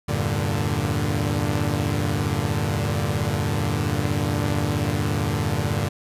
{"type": "chord", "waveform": "sawtooth", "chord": "E half-diminished seventh", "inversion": "none", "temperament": "equal with one note detuned", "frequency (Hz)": [82.41, 98, 114.87, 146.83], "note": ["E2", "G2", "Bb2", "D3"], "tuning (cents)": [0, 0, -25, 0], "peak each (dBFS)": [-26, -22, -23, -22], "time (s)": [0.08, 5.89], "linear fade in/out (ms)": 10, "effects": ["resampled to 32000 Hz", "9-bit"]}